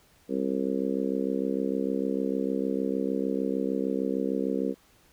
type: harmonic tone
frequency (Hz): 66.6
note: C2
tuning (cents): +31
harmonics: 3 / 4 / 5 / 6 / 7 / 8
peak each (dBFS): -32 / -30 / -34 / -34 / -32 / -38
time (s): 0.28-4.75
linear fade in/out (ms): 50
effects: pink hiss -61 dBFS RMS until 5.12 s